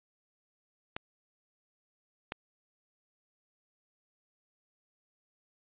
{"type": "clicks", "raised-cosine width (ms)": 0.3, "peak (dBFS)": -19, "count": 2, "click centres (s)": [0.965, 2.321], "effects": ["resampled to 8000 Hz", "10-bit"]}